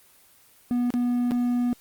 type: tone with dropouts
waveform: triangle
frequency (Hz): 243.7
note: B3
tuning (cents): -23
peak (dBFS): -19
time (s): 0.71-1.73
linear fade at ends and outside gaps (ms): 0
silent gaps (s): 0.904-0.939 / 1.31-1.318
effects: white hiss -56 dBFS RMS until 1.8 s + Opus 24 kbps